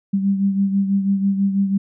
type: beating tone pair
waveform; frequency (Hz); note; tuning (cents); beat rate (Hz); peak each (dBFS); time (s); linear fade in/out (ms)
sine; 196 / 202.1; G3 / G#3; 0 / -47; 6.1; -16 / -24; 0.13-1.78; 10
effects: none